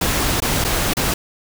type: noise with dropouts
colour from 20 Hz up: pink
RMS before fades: -19 dBFS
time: 0.01-1.14 s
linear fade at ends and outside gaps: 5 ms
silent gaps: 0.403-0.42 / 0.642-0.646 / 0.936-0.968 s
effects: none